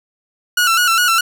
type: tone with vibrato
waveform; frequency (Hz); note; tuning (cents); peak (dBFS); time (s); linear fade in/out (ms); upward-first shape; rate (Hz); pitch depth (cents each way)
sawtooth; 1396.9; F6; 0; -8; 0.57-1.21; 5; square; 4.9; 68
effects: none